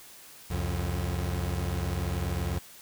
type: tone pair together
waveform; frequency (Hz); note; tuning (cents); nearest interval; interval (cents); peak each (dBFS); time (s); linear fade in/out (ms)
30% pulse; 68.5 / 88.77; C#2 / F2; -20 / +29; major third; 449; -29 / -28; 0.5-2.59; 10
effects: white hiss -50 dBFS RMS until 2.81 s